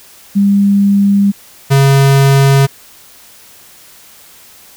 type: tone pair in turn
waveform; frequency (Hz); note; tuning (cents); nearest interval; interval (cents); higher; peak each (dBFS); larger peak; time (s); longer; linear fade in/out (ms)
sine / square; 200.1 / 137.36; G3 / C#3; +36 / -15; perfect fifth; 651; first; -6; neither; 0.35-1.32 / 1.7-2.67; neither; 20
effects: white hiss -40 dBFS RMS until 4.76 s